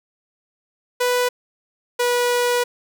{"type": "tone pair in turn", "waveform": "sawtooth", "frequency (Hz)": [493.9, 487.1], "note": ["B4", "B4"], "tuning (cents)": [0, -24], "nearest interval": "unison", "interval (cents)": 24, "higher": "first", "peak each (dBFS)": -13, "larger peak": "neither", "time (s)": [[1, 1.29], [1.99, 2.64]], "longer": "second", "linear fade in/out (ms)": 10, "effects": []}